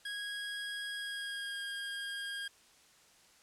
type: tone with pitch glide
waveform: 25% pulse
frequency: 1648 to 1618.8 Hz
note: G#6 to G#6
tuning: -14 to -45 cents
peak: -34 dBFS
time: 0.05-2.48 s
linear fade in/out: 5 ms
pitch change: -31 cents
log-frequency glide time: 0.94-1.61 s
effects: white hiss -63 dBFS RMS until 3.42 s + low-pass 9000 Hz 12 dB/octave